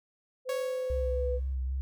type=tone with pitch glide; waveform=sine; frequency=511 to 497 Hz; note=C5 to B4; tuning=-41 to +11 cents; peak=-30 dBFS; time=0.45-1.4 s; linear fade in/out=50 ms; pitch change=-48 cents; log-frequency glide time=1.01-1.25 s
type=tone with exponential decay; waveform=sawtooth; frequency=554 Hz; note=C#5; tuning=1 cent flat; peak=-29 dBFS; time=0.49-1.55 s; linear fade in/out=2 ms; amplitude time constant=230 ms
type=tone with vibrato; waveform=sine; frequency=65.41 Hz; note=C2; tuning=in tune; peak=-29 dBFS; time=0.9-1.81 s; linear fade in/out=0 ms; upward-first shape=sine; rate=3.8 Hz; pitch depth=33 cents each way
effects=none